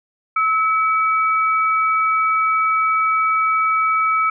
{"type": "tone pair together", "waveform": "sine", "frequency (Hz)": [1300, 2283], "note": ["E6", "D7"], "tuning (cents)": [-24, -50], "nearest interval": "minor seventh", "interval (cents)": 974, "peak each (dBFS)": [-15, -22], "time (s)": [0.36, 4.3], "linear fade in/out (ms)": 5, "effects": []}